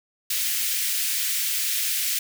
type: high-pass noise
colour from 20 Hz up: white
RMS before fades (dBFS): -25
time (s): 0.3-2.19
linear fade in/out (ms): 5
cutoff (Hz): 1900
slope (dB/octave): 24
effects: none